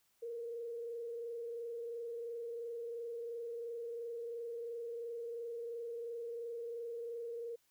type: tone with frequency modulation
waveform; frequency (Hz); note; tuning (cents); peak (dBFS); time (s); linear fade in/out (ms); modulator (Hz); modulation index
sine; 467.8; A#4; +6; -40; 0.22-7.56; 10; 22.9; 0.42
effects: white hiss -75 dBFS RMS until 7.7 s